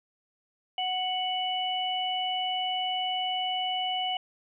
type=harmonic tone; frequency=740 Hz; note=F#5; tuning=in tune; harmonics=1 / 3 / 4; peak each=-30 / -40 / -30 dBFS; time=0.78-4.17 s; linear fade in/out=2 ms; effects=none